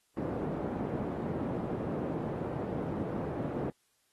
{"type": "band-pass noise", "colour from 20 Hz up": "pink", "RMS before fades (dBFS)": -35, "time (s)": [0.17, 3.7], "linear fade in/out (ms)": 2, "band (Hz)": [140, 560], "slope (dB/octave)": 12, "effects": ["white hiss -73 dBFS RMS until 4.12 s", "AAC 32 kbps"]}